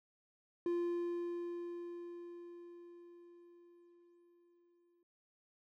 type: tone with exponential decay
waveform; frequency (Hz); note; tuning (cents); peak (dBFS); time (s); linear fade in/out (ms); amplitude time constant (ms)
triangle; 346.6; F4; -13; -30; 0.66-5.03; 2; 950
effects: none